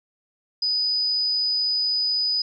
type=tone; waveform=sine; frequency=4978 Hz; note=D#8; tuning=in tune; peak=-20 dBFS; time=0.62-2.42 s; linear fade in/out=5 ms; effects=none